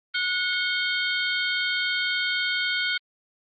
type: harmonic tone with a mistuned harmonic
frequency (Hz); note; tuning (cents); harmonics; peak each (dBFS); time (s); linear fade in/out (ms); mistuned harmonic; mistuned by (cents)
730; F#5; -24; 2 / 3 / 4 / 5 / 6; -27 / -29 / -29 / -35 / -34; 0.14-2.98; 10; 4; +140
effects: Opus 24 kbps